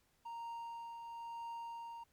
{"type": "tone with tremolo", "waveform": "triangle", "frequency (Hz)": 930, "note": "A#5", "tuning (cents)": -4, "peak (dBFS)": -40, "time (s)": [0.25, 2.04], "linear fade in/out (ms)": 10, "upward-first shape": "triangle", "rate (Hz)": 1, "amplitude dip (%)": 40, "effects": ["pink hiss -75 dBFS RMS until 2.12 s", "MP3 96 kbps"]}